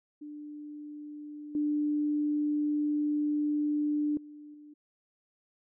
sine tone with level steps, 296.9 Hz, D4, 19 cents sharp, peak -40 / -26 / -45 / -48 dBFS, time 0.21-4.74 s, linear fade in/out 10 ms, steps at 1.55 / 4.17 / 4.54 s, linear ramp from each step 2 ms, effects none

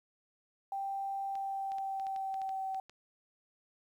sine tone with pitch glide, 785 to 767.5 Hz, G5 to G5, +2 to -37 cents, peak -34 dBFS, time 0.72-2.8 s, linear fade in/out 2 ms, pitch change -39 cents, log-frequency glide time 1.27-2.68 s
clicks, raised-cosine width 0.2 ms, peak -35 dBFS, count 11, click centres 1.354 / 1.719 / 1.784 / 1.998 / 2.068 / 2.162 / 2.342 / 2.417 / 2.492 / 2.746 / 2.896 s
effects 11-bit

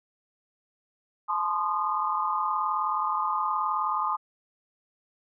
sine tone cluster, 860 / 1015 / 1054 / 1227 Hz, A5 / B5 / C6 / D#6, -40 / +47 / +12 / -25 cents, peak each -31 / -34 / -30 / -28 dBFS, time 1.28-4.17 s, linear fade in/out 20 ms, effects none

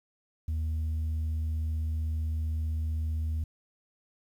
sine tone, 78.9 Hz, D#2, 25 cents sharp, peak -25 dBFS, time 0.48-3.44 s, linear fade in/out 5 ms, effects tanh soft clip ceiling -27 dBFS + 10-bit

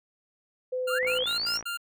sine tone, 508 Hz, B4, 49 cents sharp, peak -27 dBFS, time 0.72-1.24 s, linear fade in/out 10 ms
25% pulse tone bursts, 1396.9 Hz, F6, in tune, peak -27 dBFS, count 5, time 0.87-1.774 s, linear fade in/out 10 ms, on 120 ms, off 76 ms
sine linear sweep, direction up, 1100 to 5810 Hz, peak -27 dBFS, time 0.89-1.62 s, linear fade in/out 50 ms
click train, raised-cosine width 0.5 ms, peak -27 dBFS, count 35, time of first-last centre 1.03-1.626 s, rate 57 Hz
effects none

